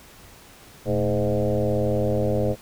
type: tone with frequency modulation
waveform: sine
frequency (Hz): 318.8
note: D#4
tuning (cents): +42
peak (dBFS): -19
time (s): 0.85-2.56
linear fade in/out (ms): 50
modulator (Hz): 99.8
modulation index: 3
effects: pink hiss -48 dBFS RMS until 2.61 s